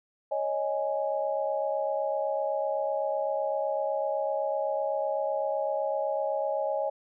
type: chord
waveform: sine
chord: C# suspended second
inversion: none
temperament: equal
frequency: 554.4 / 622.3 / 830.6 Hz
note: C#5 / D#5 / G#5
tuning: 0 / 0 / 0 cents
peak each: -30 / -30 / -33 dBFS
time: 0.31-6.9 s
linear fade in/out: 10 ms
effects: none